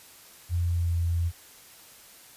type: tone with pitch glide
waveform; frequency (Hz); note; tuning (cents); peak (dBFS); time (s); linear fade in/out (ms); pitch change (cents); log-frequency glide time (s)
sine; 86.4 to 84.87; F2 to F2; -18 to -49; -23; 0.49-1.32; 50; -31; 0.62-0.96
effects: white hiss -51 dBFS RMS until 2.36 s + resampled to 32000 Hz